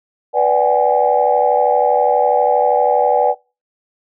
sine chord, G# half-diminished seventh, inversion first, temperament equal with one note detuned, 493.9 / 587.3 / 758.2 / 830.6 Hz, B4 / D5 / F#5 / G#5, 0 / 0 / +42 / 0 cents, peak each -16 dBFS, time 0.33-3.35 s, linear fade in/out 50 ms, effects noise-tail reverb RT60 0.3 s tail -24 dB re dry + tanh soft clip ceiling 0 dBFS

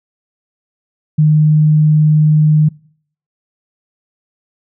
sine tone, 153.1 Hz, D#3, 28 cents flat, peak -6 dBFS, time 1.18-2.69 s, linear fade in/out 10 ms, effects noise-tail reverb RT60 0.6 s tail -25 dB re dry

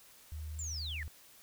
sine tone, 77.1 Hz, D#2, 15 cents flat, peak -39 dBFS, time 0.32-1.08 s, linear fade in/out 0 ms
sine linear sweep, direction down, 7470 to 1702 Hz, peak -39 dBFS, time 0.59-1.03 s, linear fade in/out 0 ms
effects white hiss -59 dBFS RMS until 1.42 s

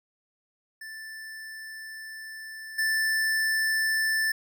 square tone with level steps, 1763 Hz, A6, 3 cents sharp, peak -39 / -24 dBFS, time 0.81-4.32 s, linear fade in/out 5 ms, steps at 2.78 s, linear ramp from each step 10 ms, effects none

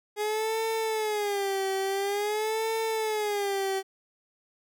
30% pulse tone with vibrato, 415.3 Hz, G#4, in tune, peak -24 dBFS, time 0.16-3.83 s, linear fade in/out 50 ms, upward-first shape sine, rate 0.48 Hz, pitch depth 130 cents each way, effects none

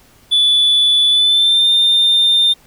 triangle tone with pitch glide, 3463 to 3610 Hz, A7 to A7, -28 to +44 cents, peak -7 dBFS, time 0.31-2.54 s, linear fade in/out 20 ms, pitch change +72 cents, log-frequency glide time 1.09-1.67 s, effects tanh soft clip ceiling -4 dBFS + pink hiss -49 dBFS RMS until 2.66 s

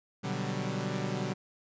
sawtooth chord, G major seventh, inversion first, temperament equal, 123.47 / 146.83 / 185 / 196 Hz, B2 / D3 / F#3 / G3, 0 / 0 / 0 / 0 cents, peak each -33 dBFS, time 0.23-1.34 s, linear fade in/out 20 ms, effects resampled to 16000 Hz

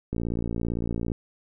click train, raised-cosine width 3 ms, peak -16 dBFS, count 58, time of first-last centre 0.13-1.118 s, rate 57.7 Hz, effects none

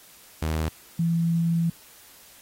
sawtooth / sine tone pair in turn, 79 / 167.4 Hz, D#2 / E3, +27 / +27 cents, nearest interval octave + minor second, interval 1300 cents, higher second, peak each -20 dBFS, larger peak neither, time 0.42-0.69 / 0.99-1.7 s, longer second, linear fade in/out 5 ms, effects white hiss -51 dBFS RMS until 2.41 s + AAC 48 kbps

